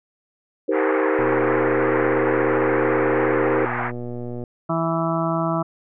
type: chord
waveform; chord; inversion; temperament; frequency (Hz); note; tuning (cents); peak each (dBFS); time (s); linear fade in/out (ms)
sine; C minor seventh; first; equal with one note detuned; 315.5 / 392 / 466.2 / 523.3; Eb4 / G4 / Bb4 / C5; +24 / 0 / 0 / 0; -24 / -23 / -23 / -24; 0.68-3.66; 10
type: band-pass noise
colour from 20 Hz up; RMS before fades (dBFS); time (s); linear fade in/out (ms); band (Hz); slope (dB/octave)
pink; -26; 0.71-3.92; 50; 700 to 2100; 48
type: click train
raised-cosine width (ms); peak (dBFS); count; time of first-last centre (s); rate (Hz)
2; -19; 394; 1.19-4.438; 121
type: harmonic tone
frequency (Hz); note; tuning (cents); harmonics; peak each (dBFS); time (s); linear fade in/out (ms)
164.81; E3; 0; 1 / 2 / 4 / 5 / 6 / 7 / 8; -24 / -26 / -25 / -33 / -30 / -29 / -29; 4.69-5.63; 10
effects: none